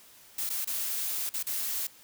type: noise with dropouts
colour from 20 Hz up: blue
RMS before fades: -32 dBFS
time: 0.38-1.87 s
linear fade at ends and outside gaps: 5 ms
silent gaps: 0.493-0.5 / 0.647-0.672 / 1.293-1.338 / 1.428-1.467 s
effects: white hiss -55 dBFS RMS until 2.03 s